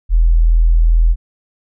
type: tone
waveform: sine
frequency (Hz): 41.2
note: E1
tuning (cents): 0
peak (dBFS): -7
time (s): 0.09-1.16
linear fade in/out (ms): 50
effects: none